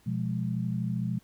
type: chord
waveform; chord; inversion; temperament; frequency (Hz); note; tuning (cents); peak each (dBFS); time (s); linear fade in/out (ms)
sine; F diminished; second; equal; 123.47 / 174.61 / 207.7; Cb3 / F3 / Ab3; 0 / 0 / 0; -31 / -32 / -33; 0.06-1.19; 10
effects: pink hiss -63 dBFS RMS until 1.23 s